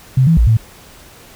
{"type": "tone with pitch steps", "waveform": "sine", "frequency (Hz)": [130.6, 163.9, 58, 111.5], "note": ["C3", "E3", "A#1", "A2"], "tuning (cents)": [-3, -10, -8, 23], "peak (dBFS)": -7, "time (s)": [0.17, 0.57], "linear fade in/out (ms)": 5, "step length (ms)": 100, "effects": ["pink hiss -41 dBFS RMS until 1.35 s"]}